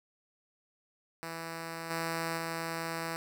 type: tone with level steps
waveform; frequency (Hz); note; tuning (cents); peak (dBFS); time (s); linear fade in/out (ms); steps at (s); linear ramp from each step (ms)
5% pulse; 164.81; E3; 0; -27 / -21 / -23; 1.23-3.16; 0; 1.9 / 2.37; 10
effects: none